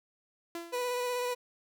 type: tone with exponential decay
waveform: sawtooth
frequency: 339 Hz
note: E4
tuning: 49 cents sharp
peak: -31 dBFS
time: 0.55-0.99 s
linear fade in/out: 2 ms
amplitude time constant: 94 ms
type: tone with vibrato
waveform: 30% pulse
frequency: 493 Hz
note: B4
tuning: 3 cents flat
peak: -28 dBFS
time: 0.72-1.35 s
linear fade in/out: 20 ms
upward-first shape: square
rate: 16 Hz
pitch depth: 14 cents each way
effects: none